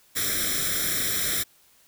white noise with comb filter, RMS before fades -26 dBFS, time 0.15-1.44 s, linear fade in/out 20 ms, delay 0.54 ms, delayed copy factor +1, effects white hiss -59 dBFS RMS until 1.87 s

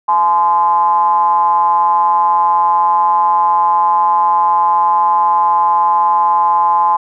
triangle ring-modulated tone, 89.9 Hz, F#2, 49 cents flat, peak -4 dBFS, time 0.08-6.97 s, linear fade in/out 10 ms, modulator 942 Hz, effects none

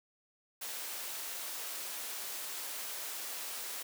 white high-pass noise, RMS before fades -41 dBFS, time 0.61-3.83 s, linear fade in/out 10 ms, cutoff 380 Hz, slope 12 dB/octave, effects none

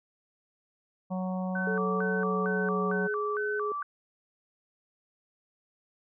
harmonic tone, 185.2 Hz, F#3, 2 cents sharp, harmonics 1 / 3 / 4 / 5 / 6, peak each -30 / -38 / -40 / -44 / -46 dBFS, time 1.1-3.08 s, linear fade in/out 20 ms
sine tone with vibrato, 1328 Hz, E6, 12 cents sharp, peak -31 dBFS, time 1.55-3.83 s, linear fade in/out 5 ms, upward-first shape square, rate 2.2 Hz, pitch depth 230 cents each way
sine tone with pitch glide, 437.7 to 418.4 Hz, A4 to G#4, -9 to +13 cents, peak -30 dBFS, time 1.67-3.72 s, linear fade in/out 2 ms, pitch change -78 cents, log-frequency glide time 2.17-2.99 s
effects none

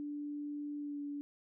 sine tone with pitch glide, 292.4 to 288 Hz, D4 to D4, -7 to -34 cents, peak -38 dBFS, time 0-1.21 s, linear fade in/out 0 ms, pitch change -27 cents, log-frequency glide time 0.78-1 s, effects none

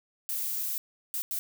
violet noise bursts at uneven times, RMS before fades -32 dBFS, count 3, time 0.29-0.78 / 1.14-1.22 / 1.31-1.39 s, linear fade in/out 0 ms, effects none

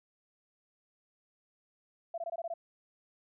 sine tone bursts, 674 Hz, E5, 38 cents sharp, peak -34 dBFS, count 7, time 2.14-2.539 s, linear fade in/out 5 ms, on 39 ms, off 21 ms, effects none

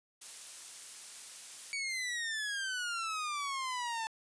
blue noise, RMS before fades -44 dBFS, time 0.21-1.73 s, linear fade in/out 10 ms
sawtooth exponential sweep, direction down, 2265 to 880 Hz, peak -31 dBFS, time 1.73-4.07 s, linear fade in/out 0 ms
effects resampled to 22050 Hz

